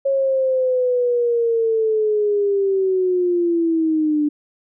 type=linear sweep; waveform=sine; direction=down; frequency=549 to 293.7 Hz; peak=-15 dBFS; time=0.05-4.29 s; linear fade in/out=10 ms; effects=none